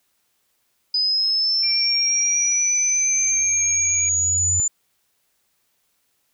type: linear sweep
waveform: sine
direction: up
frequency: 4978 to 7080 Hz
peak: -17 dBFS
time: 0.94-4.68 s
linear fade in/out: 5 ms
type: tone with vibrato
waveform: sine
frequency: 2349 Hz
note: D7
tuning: in tune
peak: -27 dBFS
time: 1.63-4.09 s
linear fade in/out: 5 ms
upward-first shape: triangle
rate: 8.4 Hz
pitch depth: 22 cents each way
type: tone with exponential growth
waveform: sine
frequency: 87.31 Hz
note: F2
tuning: in tune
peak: -23 dBFS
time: 2.62-4.6 s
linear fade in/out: 0 ms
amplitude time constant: 430 ms
effects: white hiss -68 dBFS RMS until 6.33 s